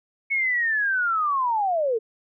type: linear sweep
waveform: sine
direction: down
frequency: 2217 to 425.7 Hz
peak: -20 dBFS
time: 0.3-1.99 s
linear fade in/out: 20 ms
effects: none